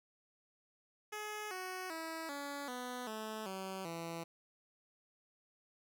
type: tone with pitch steps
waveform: 10% pulse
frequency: 423.1 / 370.5 / 324.4 / 284 / 248.7 / 217.7 / 190.66 / 166.94 Hz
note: G#4 / F#4 / E4 / C#4 / B3 / A3 / G3 / E3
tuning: +32 / +2 / -28 / +42 / +12 / -18 / -48 / +22 cents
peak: -33 dBFS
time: 1.12-4.24 s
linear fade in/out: 10 ms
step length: 390 ms
effects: none